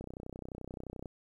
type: click train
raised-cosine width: 2 ms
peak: -29 dBFS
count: 34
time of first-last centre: 0.01-1.058 s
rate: 31.5 Hz
effects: 11-bit